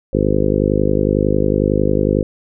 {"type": "harmonic tone", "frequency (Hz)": 51, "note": "G#1", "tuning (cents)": -31, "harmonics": [1, 2, 3, 4, 5, 6, 7, 8, 9, 10], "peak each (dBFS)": [-22, -22, -22, -22, -22, -22, -22, -22, -22, -22], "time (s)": [0.13, 2.23], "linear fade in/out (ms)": 5, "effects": []}